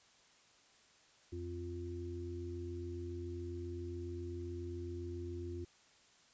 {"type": "harmonic tone", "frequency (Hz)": 87.31, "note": "F2", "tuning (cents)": 0, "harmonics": [1, 3, 4], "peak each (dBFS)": [-43, -51, -44], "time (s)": [1.32, 5.65], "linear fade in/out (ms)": 10, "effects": ["white hiss -66 dBFS RMS until 6.33 s", "resampled to 16000 Hz"]}